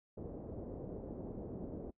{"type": "low-pass noise", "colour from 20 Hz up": "white", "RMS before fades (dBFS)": -45, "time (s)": [0.17, 1.91], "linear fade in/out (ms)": 10, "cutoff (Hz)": 490, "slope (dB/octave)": 24, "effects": ["noise-tail reverb RT60 0.1 s tail -22 dB re dry"]}